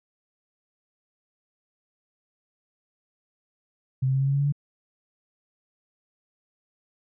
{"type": "tone with pitch steps", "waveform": "sine", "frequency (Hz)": [130.81, 132.64, 134.49, 136.36, 138.27, 140.2, 142.16, 144.14], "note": ["C3", "C3", "C3", "C#3", "C#3", "C#3", "C#3", "D3"], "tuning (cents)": [0, 24, 48, -28, -4, 20, 44, -32], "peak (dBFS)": -20, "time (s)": [4.02, 4.524], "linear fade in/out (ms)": 10, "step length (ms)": 63, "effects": []}